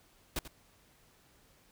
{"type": "noise with echo", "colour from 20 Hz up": "pink", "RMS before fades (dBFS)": -34, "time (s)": [0.36, 0.39], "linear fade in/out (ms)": 2, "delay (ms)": 88, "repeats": 1, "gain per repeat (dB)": -13, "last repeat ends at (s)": 0.478, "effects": ["pink hiss -65 dBFS RMS until 1.71 s"]}